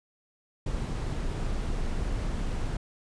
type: noise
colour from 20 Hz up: brown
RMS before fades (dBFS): -30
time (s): 0.66-2.77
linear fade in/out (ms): 5
effects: resampled to 22050 Hz